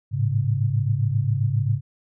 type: tone cluster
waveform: sine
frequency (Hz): 105.3 / 112.8 / 136.6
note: G#2 / A2 / C#3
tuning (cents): +24 / +44 / -25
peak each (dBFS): -22 / -26 / -23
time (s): 0.11-1.81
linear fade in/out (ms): 50
effects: none